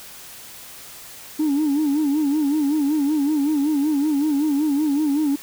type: tone with vibrato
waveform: sine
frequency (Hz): 293.7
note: D4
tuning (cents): 0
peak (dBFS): -15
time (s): 1.39-5.36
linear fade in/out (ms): 10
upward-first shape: sine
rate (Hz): 5.3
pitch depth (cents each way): 110
effects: tanh soft clip ceiling -15 dBFS + white hiss -40 dBFS RMS until 5.42 s